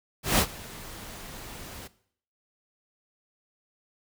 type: noise with ADSR envelope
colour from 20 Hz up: pink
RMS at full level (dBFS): -20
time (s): 0.23-1.88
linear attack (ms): 160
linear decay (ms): 70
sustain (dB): -22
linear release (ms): 14
effects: noise-tail reverb RT60 0.6 s tail -18 dB re dry